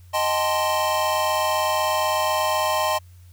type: chord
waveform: square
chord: A half-diminished seventh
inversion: second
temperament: equal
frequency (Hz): 622.3 / 784 / 880 / 1046.5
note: Eb5 / G5 / A5 / C6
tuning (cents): 0 / 0 / 0 / 0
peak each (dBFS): -25 / -29 / -27 / -25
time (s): 0.13-2.99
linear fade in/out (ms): 20
effects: added 89 Hz sine -44 dBFS peak until 3.32 s + white hiss -60 dBFS RMS until 3.32 s